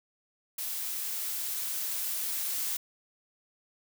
blue noise with level ramp, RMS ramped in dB -35 to -32 dBFS, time 0.58-2.77 s, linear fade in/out 5 ms, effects none

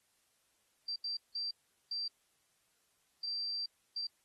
sine tone bursts at uneven times, 4699 Hz, D8, in tune, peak -35 dBFS, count 6, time 0.88-0.96 / 1.04-1.17 / 1.35-1.51 / 1.91-2.08 / 3.23-3.66 / 3.96-4.07 s, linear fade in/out 5 ms, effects white hiss -75 dBFS RMS until 4.24 s + AAC 32 kbps

